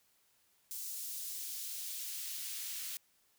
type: noise with high-pass filter sweep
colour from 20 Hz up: white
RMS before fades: -42 dBFS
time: 0.71-2.97 s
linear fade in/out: 0 ms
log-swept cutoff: 6000 to 2300 Hz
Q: 0.77
effects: white hiss -72 dBFS RMS until 3.38 s